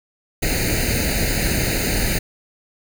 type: noise with comb filter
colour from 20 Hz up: pink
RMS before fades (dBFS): -20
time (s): 0.42-2.19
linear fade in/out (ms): 10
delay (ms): 0.45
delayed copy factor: +0.95
effects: none